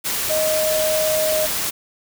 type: tone in noise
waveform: sine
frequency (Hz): 623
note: D#5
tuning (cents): +2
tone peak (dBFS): -18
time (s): 0.29-1.47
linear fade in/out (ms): 20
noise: white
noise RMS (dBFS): -23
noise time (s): 0.04-1.71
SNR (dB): +2
effects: none